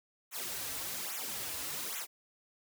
white noise with flanger, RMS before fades -39 dBFS, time 0.31-2.07 s, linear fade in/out 50 ms, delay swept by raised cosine 0.2 to 5.5 ms, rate 1.2 Hz, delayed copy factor -0.95, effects none

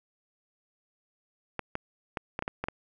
clicks, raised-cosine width 0.5 ms, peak -16 dBFS, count 8, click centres 1.593 / 1.754 / 2.172 / 2.391 / 2.424 / 2.479 / 2.64 / 2.685 s, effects none

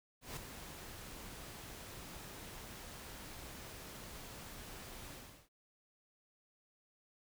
pink noise with ADSR envelope, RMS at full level -43 dBFS, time 0.21-5.49 s, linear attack 160 ms, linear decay 3 ms, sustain -7 dB, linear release 380 ms, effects none

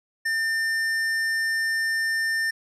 sine tone with hard clipping, 1800 Hz, A6, 39 cents sharp, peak -24 dBFS, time 0.25-2.51 s, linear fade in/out 10 ms, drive 11 dB, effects none

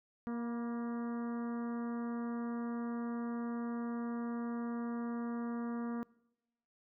harmonic tone with a mistuned harmonic, 235.3 Hz, A#3, 16 cents sharp, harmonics 1 / 2 / 3 / 4 / 5 / 6 / 7 / 8, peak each -36 / -46 / -52 / -52 / -51 / -56 / -60 / -63 dBFS, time 0.27-6.03 s, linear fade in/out 0 ms, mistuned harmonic 4, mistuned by +31 cents, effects noise-tail reverb RT60 0.9 s tail -23 dB re dry

